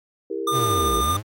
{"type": "chord", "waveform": "sine", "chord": "E diminished", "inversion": "none", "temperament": "equal with one note detuned", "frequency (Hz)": [329.6, 399.3, 466.2], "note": ["E4", "G4", "Bb4"], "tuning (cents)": [0, 32, 0], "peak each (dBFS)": [-31, -28, -30], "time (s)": [0.3, 1.01], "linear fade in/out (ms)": 5}
{"type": "tone with tremolo", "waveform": "square", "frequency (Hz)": 1204, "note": "D6", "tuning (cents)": 43, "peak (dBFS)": -20, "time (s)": [0.47, 1.17], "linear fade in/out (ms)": 5, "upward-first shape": "triangle", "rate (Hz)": 13, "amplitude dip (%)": 30}
{"type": "linear two-way sweep", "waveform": "45% pulse", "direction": "down then up", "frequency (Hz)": [138.2, 54.6, 112.2], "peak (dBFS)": -25, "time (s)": [0.51, 1.23], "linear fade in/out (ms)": 50, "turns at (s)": 0.97}
{"effects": ["AAC 48 kbps"]}